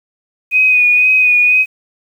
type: tone with vibrato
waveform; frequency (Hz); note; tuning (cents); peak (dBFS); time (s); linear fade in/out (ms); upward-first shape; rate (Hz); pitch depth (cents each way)
sine; 2489; D#7; 0; -7; 0.51-1.66; 50; sine; 2; 27
effects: 7-bit